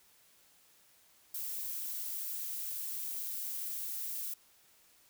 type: noise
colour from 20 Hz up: violet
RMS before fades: -39 dBFS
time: 1.34-4.34 s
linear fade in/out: 5 ms
effects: white hiss -65 dBFS RMS until 5.09 s